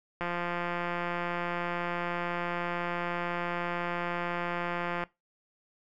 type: click train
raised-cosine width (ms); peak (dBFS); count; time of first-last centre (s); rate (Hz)
0.5; -18; 841; 0.21-5.038; 174
effects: noise-tail reverb RT60 0.2 s tail -20 dB re dry